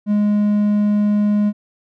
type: tone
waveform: triangle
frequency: 207.7 Hz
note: G#3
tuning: in tune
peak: -11 dBFS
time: 0.06-1.53 s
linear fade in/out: 50 ms
effects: none